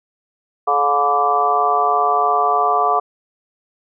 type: harmonic tone with a mistuned harmonic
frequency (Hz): 143.2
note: D3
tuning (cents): -43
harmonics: 3 / 4 / 5 / 6 / 7 / 8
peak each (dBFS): -23 / -29 / -17 / -27 / -22 / -17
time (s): 0.67-3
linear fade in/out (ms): 10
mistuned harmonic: 8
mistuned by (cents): +29
effects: none